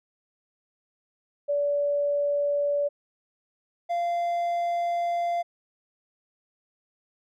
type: tone pair in turn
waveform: sine / triangle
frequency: 576 / 691.3 Hz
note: D5 / F5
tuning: -34 / -18 cents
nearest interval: minor third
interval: 316 cents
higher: second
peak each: -22 dBFS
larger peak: neither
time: 1.48-2.89 / 3.89-5.43 s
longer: second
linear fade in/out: 20 ms
effects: none